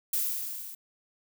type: noise with level ramp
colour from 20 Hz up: violet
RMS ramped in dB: -27 to -43 dBFS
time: 0.13-0.75 s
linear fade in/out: 5 ms
effects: none